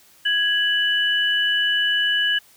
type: tone pair together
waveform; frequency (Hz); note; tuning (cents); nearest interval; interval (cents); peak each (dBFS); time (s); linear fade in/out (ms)
sine; 1661.2 / 2967; G#6 / F#7; 0 / +4; minor seventh; 1004; -20; 0.25-2.39; 10
effects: white hiss -53 dBFS RMS until 2.56 s